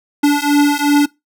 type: beating tone pair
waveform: square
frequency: 288.6 / 291.3 Hz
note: D4 / D4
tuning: -30 / -14 cents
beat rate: 2.7 Hz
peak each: -14 dBFS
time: 0.23-1.06 s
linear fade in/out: 10 ms
effects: noise-tail reverb RT60 0.2 s tail -22 dB re dry